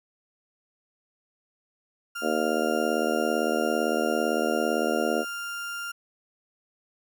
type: tone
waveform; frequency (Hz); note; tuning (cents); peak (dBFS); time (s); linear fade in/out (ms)
35% pulse; 1396.9; F6; 0; -30; 2.15-5.92; 10
type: harmonic tone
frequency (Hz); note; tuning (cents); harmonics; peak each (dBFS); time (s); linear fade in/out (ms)
77.78; D#2; 0; 3 / 4 / 5 / 6 / 7 / 8 / 9; -31 / -31 / -31 / -31 / -31 / -31 / -31; 2.21-5.25; 50
effects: none